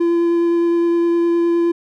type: tone with vibrato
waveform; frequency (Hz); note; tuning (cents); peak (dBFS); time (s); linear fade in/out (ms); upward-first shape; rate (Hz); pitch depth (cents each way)
triangle; 340.6; F4; -43; -11; 0-1.72; 10; triangle; 9.7; 10
effects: none